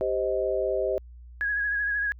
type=chord; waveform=sine; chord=C minor; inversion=second; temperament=just; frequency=392.4 / 523.3 / 627.9 Hz; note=G4 / C5 / Eb5; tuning=+2 / 0 / +16 cents; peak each=-28 dBFS; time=0.01-0.98 s; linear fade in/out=0 ms
type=tone with vibrato; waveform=sine; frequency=1661.2 Hz; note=G#6; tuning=in tune; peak=-24 dBFS; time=1.41-2.12 s; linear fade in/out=0 ms; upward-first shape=triangle; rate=13 Hz; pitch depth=44 cents each way
effects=added 60 Hz sine -43 dBFS peak until 2.19 s